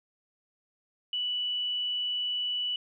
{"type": "tone", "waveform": "sine", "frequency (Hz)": 2960, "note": "F#7", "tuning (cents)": 0, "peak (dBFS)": -28, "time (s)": [1.13, 2.76], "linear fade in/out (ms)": 2, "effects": []}